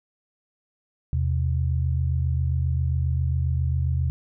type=tone pair together; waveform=sine; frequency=80.36 / 127.8 Hz; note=E2 / C3; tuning=-44 / -40 cents; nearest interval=minor sixth; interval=804 cents; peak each=-22 / -25 dBFS; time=1.13-4.1 s; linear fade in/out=0 ms; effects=none